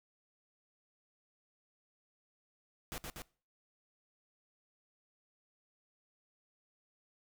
pink noise with echo, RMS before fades -42 dBFS, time 2.92-2.98 s, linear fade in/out 0 ms, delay 120 ms, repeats 2, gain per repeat -2 dB, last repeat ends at 3.22 s, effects noise-tail reverb RT60 0.4 s tail -22 dB re dry

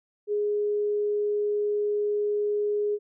sine tone, 415.3 Hz, G#4, in tune, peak -23 dBFS, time 0.27-2.99 s, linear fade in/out 50 ms, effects none

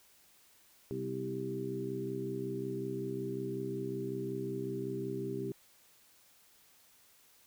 harmonic tone with a mistuned harmonic, 65.41 Hz, C2, in tune, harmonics 2 / 3 / 4 / 5 / 6, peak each -42 / -44 / -44 / -42 / -38 dBFS, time 0.91-5.52 s, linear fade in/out 0 ms, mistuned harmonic 4, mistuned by -27 cents, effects white hiss -64 dBFS RMS until 7.46 s

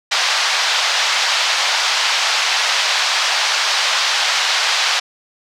white band-pass noise, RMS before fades -17 dBFS, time 0.11-5 s, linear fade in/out 10 ms, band 690 to 5200 Hz, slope 24 dB/octave, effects none

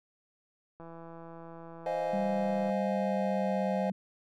click train, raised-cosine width 1 ms, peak -34 dBFS, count 316, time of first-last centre 0.8-2.698 s, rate 166 Hz
triangle chord, F minor seventh, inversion second, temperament equal, 523.3 / 622.3 / 698.5 / 830.6 Hz, C5 / Eb5 / F5 / Ab5, 0 / 0 / 0 / 0 cents, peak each -32 / -32 / -35 / -36 dBFS, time 1.86-3.9 s, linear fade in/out 2 ms
sine tone with pitch glide, 196 to 191.86 Hz, G3 to G3, 0 to -37 cents, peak -31 dBFS, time 2.13-3.92 s, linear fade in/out 5 ms, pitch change -37 cents, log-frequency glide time 2.93-3.77 s
effects none

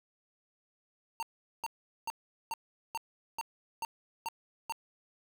square tone bursts, 914 Hz, A#5, 34 cents flat, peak -34 dBFS, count 9, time 1.2-4.723 s, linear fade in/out 0 ms, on 27 ms, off 410 ms, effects none

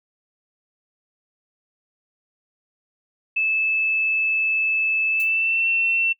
sine tone with pitch glide, 2618 to 2699 Hz, E7 to E7, -13 to +40 cents, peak -18 dBFS, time 3.36-6.13 s, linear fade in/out 10 ms, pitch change +53 cents, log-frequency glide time 5.09-5.68 s
violet noise with exponential decay, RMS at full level -32 dBFS, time 5.2-5.33 s, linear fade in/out 0 ms, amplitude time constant 27 ms
effects noise-tail reverb RT60 0.1 s tail -21 dB re dry

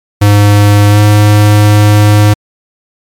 square tone with pitch glide, 102.8 to 104.48 Hz, G#2 to G#2, -17 to +11 cents, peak -3 dBFS, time 0.21-2.34 s, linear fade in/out 10 ms, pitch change +28 cents, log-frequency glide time 0.89-0.99 s, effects MP3 96 kbps

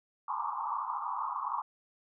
white band-pass noise, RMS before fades -35 dBFS, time 0.28-1.62 s, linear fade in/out 5 ms, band 840 to 1200 Hz, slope 96 dB/octave, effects none

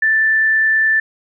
sine tone with frequency modulation, 1765 Hz, A6, 5 cents sharp, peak -11 dBFS, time 0.02-1 s, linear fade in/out 5 ms, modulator 29.6 Hz, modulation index 0.27, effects none

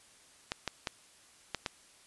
clicks, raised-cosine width 0.2 ms, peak -15 dBFS, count 5, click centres 0.519 / 0.677 / 0.872 / 1.547 / 1.662 s, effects white hiss -60 dBFS RMS until 2.06 s + resampled to 24000 Hz

